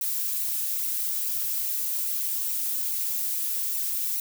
violet noise with flanger, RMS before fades -28 dBFS, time 0.01-4.2 s, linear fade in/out 2 ms, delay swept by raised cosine 0.58 to 5.48 ms, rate 2.4 Hz, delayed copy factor -0.5, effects none

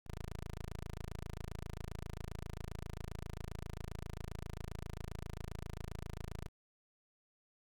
10% pulse tone, 27.5 Hz, A0, in tune, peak -34 dBFS, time 0.06-6.49 s, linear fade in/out 10 ms, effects 10-bit

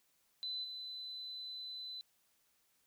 sine tone with level steps, 4015 Hz, B7, 28 cents sharp, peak -38 / -43 dBFS, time 0.43-2.01 s, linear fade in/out 0 ms, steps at 0.63 s, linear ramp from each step 20 ms, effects white hiss -75 dBFS RMS until 2.86 s

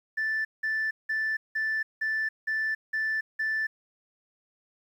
sine tone bursts, 1760 Hz, A6, in tune, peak -24 dBFS, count 8, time 0.17-3.67 s, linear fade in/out 10 ms, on 280 ms, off 180 ms, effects tanh soft clip ceiling -23 dBFS + 10-bit

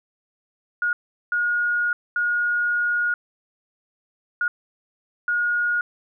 sine tone bursts at uneven times, 1438 Hz, F#6, 50 cents flat, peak -19 dBFS, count 5, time 0.82-0.93 / 1.32-1.93 / 2.16-3.14 / 4.41-4.48 / 5.28-5.81 s, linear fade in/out 2 ms, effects none

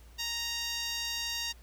10% pulse tone with band-pass filter, 932.3 Hz, A#5, in tune, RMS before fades -35 dBFS, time 0.18-1.53 s, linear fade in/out 20 ms, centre 5600 Hz, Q 0.64, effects added 58 Hz sine -51 dBFS peak until 1.62 s + pink hiss -61 dBFS RMS until 1.62 s

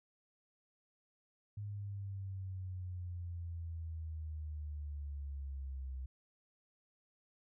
sine exponential sweep, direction down, 103.83 to 64.7 Hz, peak -40 dBFS, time 1.57-6.06 s, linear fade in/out 5 ms, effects none

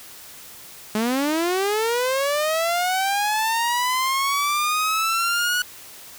sawtooth linear sweep, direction up, 208.9 to 1473 Hz, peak -16 dBFS, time 0.95-5.62 s, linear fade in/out 2 ms, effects white hiss -42 dBFS RMS until 6.18 s

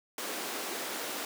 pink high-pass noise, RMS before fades -37 dBFS, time 0.18-1.25 s, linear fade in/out 2 ms, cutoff 270 Hz, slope 24 dB/octave, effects none

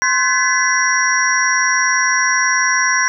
sine tone cluster, 1043 / 1524 / 1703 / 2001 / 5670 Hz, C6 / G6 / G#6 / B6 / F8, -6 / -49 / +43 / +22 / +25 cents, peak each -19 dBFS, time 0.02-3.08 s, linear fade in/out 0 ms, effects none

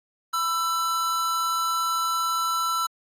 square tone pair together, 996 / 1333.7 Hz, B5 / E6, +14 / +20 cents, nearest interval perfect fourth, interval 506 cents, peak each -33 / -24 dBFS, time 0.33-2.87 s, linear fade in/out 10 ms, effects AAC 64 kbps

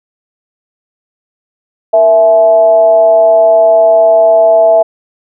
sine tone with frequency modulation, 659 Hz, E5, 1 cent flat, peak -3 dBFS, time 1.93-4.83 s, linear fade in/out 10 ms, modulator 193 Hz, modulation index 0.43, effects none

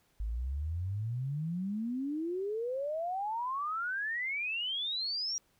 sine exponential sweep, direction up, 51.1 to 5770 Hz, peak -32 dBFS, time 0.2-5.38 s, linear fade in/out 0 ms, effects pink hiss -71 dBFS RMS until 5.59 s

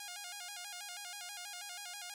5% pulse tone with vibrato, 764 Hz, G5, 45 cents flat, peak -32 dBFS, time 0-2.14 s, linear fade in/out 2 ms, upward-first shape square, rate 6.2 Hz, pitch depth 120 cents each way, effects none

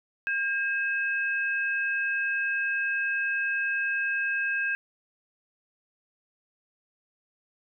sine tone pair together, 1610 / 2580 Hz, G6 / E7, +46 / -38 cents, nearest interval minor sixth, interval 816 cents, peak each -26 / -31 dBFS, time 0.27-4.75 s, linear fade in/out 0 ms, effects none

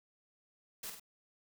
white noise with echo, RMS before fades -43 dBFS, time 0.83-0.9 s, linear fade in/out 5 ms, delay 49 ms, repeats 2, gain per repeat -5 dB, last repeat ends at 0.998 s, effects none

